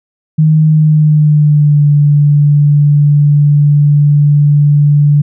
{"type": "tone with pitch glide", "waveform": "sine", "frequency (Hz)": [155.7, 146.11], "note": ["D#3", "D3"], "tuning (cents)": [2, -9], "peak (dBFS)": -4, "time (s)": [0.38, 5.22], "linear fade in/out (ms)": 10, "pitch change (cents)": -111, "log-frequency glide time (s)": [0.66, 1.86], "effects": []}